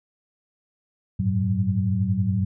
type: tone cluster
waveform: sine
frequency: 92.2 / 102 / 113.9 / 188.8 Hz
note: F#2 / G#2 / A#2 / F#3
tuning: -6 / -31 / -40 / +35 cents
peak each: -28 / -24 / -27 / -24 dBFS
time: 1.19-2.45 s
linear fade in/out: 10 ms
effects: none